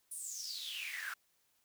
pink noise with high-pass filter sweep, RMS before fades -43 dBFS, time 0.11-1.14 s, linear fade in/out 5 ms, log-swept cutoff 10000 to 1400 Hz, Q 9.2, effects white hiss -75 dBFS RMS until 1.64 s

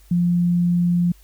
sine tone, 174.61 Hz, F3, in tune, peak -15 dBFS, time 0.11-1.12 s, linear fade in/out 5 ms, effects added 50 Hz sine -47 dBFS peak until 1.23 s + white hiss -56 dBFS RMS until 1.23 s

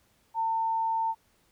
sine tone, 900 Hz, A5, 39 cents sharp, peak -25 dBFS, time 0.34-1.15 s, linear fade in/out 50 ms, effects pink hiss -67 dBFS RMS until 1.51 s

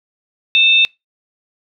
sine tone pair together, 2637 / 3630 Hz, E7 / A#7, 0 / -47 cents, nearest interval tritone, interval 553 cents, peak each -11 dBFS, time 0.55-0.85 s, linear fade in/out 0 ms, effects noise-tail reverb RT60 0.2 s tail -24 dB re dry

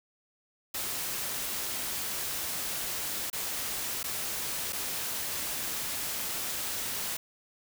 white noise with dropouts, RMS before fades -34 dBFS, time 0.74-7.17 s, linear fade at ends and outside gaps 5 ms, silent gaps 3.301-3.329 / 4.031-4.04 / 4.725-4.729 s, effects none

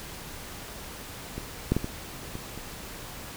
clicks, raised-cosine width 3 ms, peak -20 / -9 / -12 / -18 / -22 / -25 dBFS, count 6, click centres 1.38 / 1.72 / 1.766 / 1.844 / 2.354 / 2.576 s, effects pink hiss -41 dBFS RMS until 3.36 s

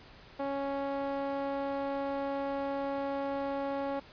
sawtooth tone with band-pass filter, 277.2 Hz, C#4, in tune, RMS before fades -34 dBFS, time 0.39-4 s, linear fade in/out 10 ms, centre 660 Hz, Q 1.5, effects pink hiss -54 dBFS RMS until 4.12 s + resampled to 11025 Hz

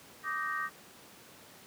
sine chord, Eb major seventh, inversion third, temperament just, 1166.7 / 1244.5 / 1555.6 / 1866.8 Hz, D6 / Eb6 / G6 / Bb6, -12 / 0 / -14 / +2 cents, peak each -37 / -39 / -39 / -36 dBFS, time 0.23-0.7 s, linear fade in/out 50 ms, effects pink hiss -54 dBFS RMS until 1.66 s + high-pass 150 Hz 12 dB/octave

